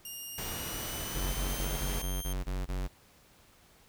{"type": "tone with pitch glide", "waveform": "5% pulse", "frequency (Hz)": [2830, 3177], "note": ["F7", "G7"], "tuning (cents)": [22, 23], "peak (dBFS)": -32, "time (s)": [0.05, 2.33], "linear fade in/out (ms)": 2, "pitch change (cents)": 201, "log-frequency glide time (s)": [0.32, 1.76]}
{"type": "noise", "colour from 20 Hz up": "pink", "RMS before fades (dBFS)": -39, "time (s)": [0.38, 2.02], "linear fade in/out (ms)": 2}
{"type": "tone bursts", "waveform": "square", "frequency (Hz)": 46.36, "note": "F#1", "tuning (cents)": 4, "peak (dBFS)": -32, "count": 8, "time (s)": [1.14, 2.88], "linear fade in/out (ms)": 20, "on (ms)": 200, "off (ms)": 20}
{"effects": ["pink hiss -61 dBFS RMS until 3.88 s"]}